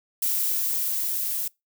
violet noise with level ramp, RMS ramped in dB -24 to -28 dBFS, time 0.22-1.48 s, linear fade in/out 5 ms, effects noise-tail reverb RT60 0.2 s tail -24 dB re dry

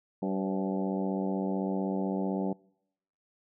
harmonic tone with a mistuned harmonic, 95.8 Hz, G2, 39 cents flat, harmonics 2 / 3 / 4 / 5 / 6 / 7 / 8 / 9, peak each -31 / -35 / -37 / -39 / -41 / -42 / -43 / -44 dBFS, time 0.22-2.53 s, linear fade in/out 5 ms, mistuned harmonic 5, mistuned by +51 cents, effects noise-tail reverb RT60 0.8 s tail -26 dB re dry

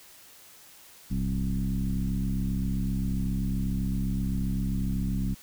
sine tone with frequency modulation, 118.9 Hz, A#2, 35 cents sharp, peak -25 dBFS, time 1.1-5.35 s, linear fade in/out 20 ms, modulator 67.7 Hz, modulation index 1.7, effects white hiss -52 dBFS RMS until 5.42 s

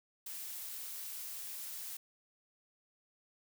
blue noise, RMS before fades -44 dBFS, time 0.26-1.97 s, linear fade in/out 5 ms, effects none

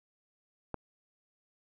click, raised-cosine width 1 ms, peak -21 dBFS, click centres 0.743 s, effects none

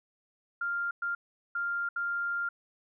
sine tone bursts at uneven times, 1396.9 Hz, F6, in tune, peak -29 dBFS, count 4, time 0.61-0.91 / 1.02-1.15 / 1.55-1.89 / 1.96-2.49 s, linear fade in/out 5 ms, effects none

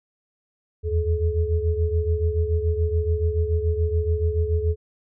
sine tone cluster, 78.4 / 85.4 / 427.5 Hz, D#2 / F2 / A4, +14 / -38 / -50 cents, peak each -22 / -24 / -26 dBFS, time 0.83-4.76 s, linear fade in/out 50 ms, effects none

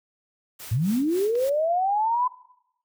white noise with tremolo, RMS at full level -39 dBFS, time 0.59-1.5 s, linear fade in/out 10 ms, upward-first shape sine, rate 3.7 Hz, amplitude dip 85%
sine linear sweep, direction up, 98 to 1019 Hz, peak -20 dBFS, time 0.71-2.28 s, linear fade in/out 10 ms
clicks, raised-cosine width 0.2 ms, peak -28 dBFS, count 2, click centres 1.353 / 1.356 s
effects noise-tail reverb RT60 0.8 s tail -19 dB re dry

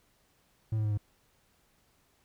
triangle tone with pitch steps, 110 / 107.86 / 105.76 / 103.71 Hz, A2 / A2 / G#2 / G#2, 0 / -34 / +32 / -2 cents, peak -25 dBFS, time 0.72-0.976 s, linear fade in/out 5 ms, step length 64 ms, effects pink hiss -69 dBFS RMS until 2.24 s

